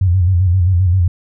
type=tone with vibrato; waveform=sine; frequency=90.7 Hz; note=F#2; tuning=34 cents flat; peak=-9 dBFS; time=0.01-1.08 s; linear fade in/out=5 ms; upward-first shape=square; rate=7.6 Hz; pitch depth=78 cents each way; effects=none

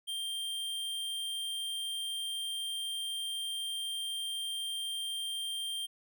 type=tone; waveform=square; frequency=3176 Hz; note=G7; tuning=22 cents sharp; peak=-35 dBFS; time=0.07-5.87 s; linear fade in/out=20 ms; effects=none

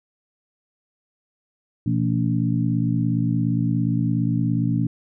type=harmonic tone with a mistuned harmonic; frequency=57.2 Hz; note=A#1; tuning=32 cents flat; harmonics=2 / 3 / 4 / 5; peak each=-22 / -24 / -25 / -26 dBFS; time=1.86-4.87 s; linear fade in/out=5 ms; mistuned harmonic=2; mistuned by=+110 cents; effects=none

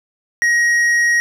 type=tone with tanh clipping; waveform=sine; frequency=1889 Hz; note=A#6; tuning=22 cents sharp; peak=-13 dBFS; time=0.42-1.2 s; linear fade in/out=0 ms; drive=8 dB; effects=none

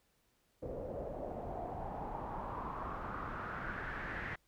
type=noise with low-pass filter sweep; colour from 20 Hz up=pink; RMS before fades=-42 dBFS; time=0.62-4.36 s; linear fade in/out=10 ms; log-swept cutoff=510 to 1900 Hz; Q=4.4; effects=pink hiss -75 dBFS RMS until 4.47 s

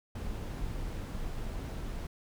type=noise; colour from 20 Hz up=brown; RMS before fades=-37 dBFS; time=0.15-2.07 s; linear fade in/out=5 ms; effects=none

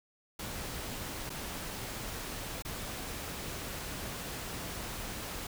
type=noise with dropouts; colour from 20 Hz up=pink; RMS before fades=-40 dBFS; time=0.39-5.47 s; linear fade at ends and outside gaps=5 ms; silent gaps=1.295-1.301 / 2.623-2.649 s; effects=none

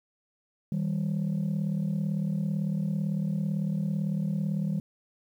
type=tone pair together; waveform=sine; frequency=158.08 / 196 Hz; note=D#3 / G3; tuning=+28 / 0 cents; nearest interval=major third; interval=372 cents; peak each=-27 dBFS; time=0.72-4.8 s; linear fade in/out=2 ms; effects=tanh soft clip ceiling -23 dBFS + 10-bit

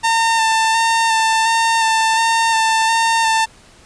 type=tone with vibrato; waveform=sawtooth; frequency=901 Hz; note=A5; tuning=41 cents sharp; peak=-9 dBFS; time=0.03-3.46 s; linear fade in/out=20 ms; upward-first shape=square; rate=1.4 Hz; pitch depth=17 cents each way; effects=pink hiss -46 dBFS RMS until 3.85 s + resampled to 22050 Hz

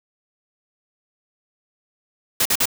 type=noise bursts; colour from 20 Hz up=white; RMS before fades=-18 dBFS; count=3; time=2.4-2.656 s; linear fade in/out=5 ms; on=54 ms; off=47 ms; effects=none

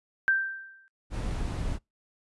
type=tone with exponential decay; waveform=sine; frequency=1568 Hz; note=G6; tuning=in tune; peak=-18 dBFS; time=0.28-0.88 s; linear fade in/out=0 ms; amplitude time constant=130 ms
type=noise; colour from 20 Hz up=brown; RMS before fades=-31 dBFS; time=1.1-1.79 s; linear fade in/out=50 ms
effects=noise-tail reverb RT60 0.2 s tail -26 dB re dry + resampled to 24000 Hz

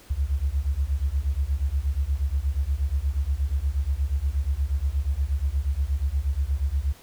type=beating tone pair; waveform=sine; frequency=65.41 / 73.81 Hz; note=C2 / D2; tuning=0 / +9 cents; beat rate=8.4 Hz; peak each=-25 dBFS; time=0.1-6.93 s; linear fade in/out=10 ms; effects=pink hiss -51 dBFS RMS until 7.02 s

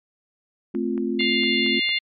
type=chord; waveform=sine; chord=F major; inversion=first; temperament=equal; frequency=220 / 261.6 / 349.2 Hz; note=A3 / C4 / F4; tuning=0 / 0 / 0 cents; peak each=-26 dBFS; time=0.74-1.8 s; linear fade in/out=10 ms
type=click train; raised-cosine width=0.5 ms; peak=-26 dBFS; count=6; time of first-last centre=0.75-1.892 s; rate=4.38 Hz
type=harmonic tone; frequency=701 Hz; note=F5; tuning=6 cents sharp; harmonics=3 / 4 / 5 / 6; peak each=-23 / -25 / -27 / -29 dBFS; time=1.19-1.99 s; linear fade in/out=10 ms
effects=MP3 64 kbps

